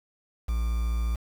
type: tone with quantisation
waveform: triangle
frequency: 57.3 Hz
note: A#1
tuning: 29 cents flat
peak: -22 dBFS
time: 0.48-1.16 s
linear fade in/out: 10 ms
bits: 7
effects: none